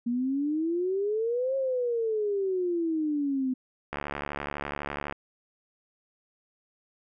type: exponential two-way sweep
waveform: sine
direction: up then down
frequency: 234 to 543 to 253.6 Hz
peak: -25 dBFS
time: 0.06-3.54 s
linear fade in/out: 10 ms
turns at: 1.56 s
type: click train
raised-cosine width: 0.5 ms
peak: -17 dBFS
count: 87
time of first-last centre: 3.93-5.124 s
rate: 72 Hz
effects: none